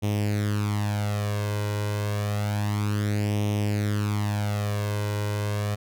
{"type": "tone with flanger", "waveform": "sawtooth", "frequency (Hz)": 103.83, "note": "G#2", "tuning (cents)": 0, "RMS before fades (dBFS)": -26, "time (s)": [0.02, 5.76], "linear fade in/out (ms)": 20, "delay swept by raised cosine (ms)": [0.33, 2.03], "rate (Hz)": 0.29, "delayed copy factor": 0.7, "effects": []}